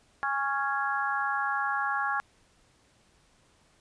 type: harmonic tone with a mistuned harmonic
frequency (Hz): 277.2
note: C#4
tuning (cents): 0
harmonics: 3 / 4 / 5 / 6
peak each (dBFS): -32 / -32 / -32 / -32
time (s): 0.23-2.2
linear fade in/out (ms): 0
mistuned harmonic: 3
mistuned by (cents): -17
effects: pink hiss -64 dBFS RMS until 3.8 s + resampled to 22050 Hz